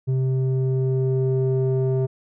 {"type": "tone with low-pass filter sweep", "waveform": "square", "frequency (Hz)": 130.81, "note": "C3", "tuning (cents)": 0, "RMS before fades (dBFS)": -21, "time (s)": [0.07, 2.07], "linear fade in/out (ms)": 20, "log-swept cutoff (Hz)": [270, 490], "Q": 2.4, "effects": []}